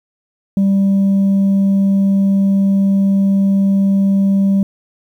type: tone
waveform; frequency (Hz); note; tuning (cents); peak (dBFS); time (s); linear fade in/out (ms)
sine; 196; G3; 0; -7; 0.57-4.63; 2
effects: tanh soft clip ceiling -9 dBFS + 8-bit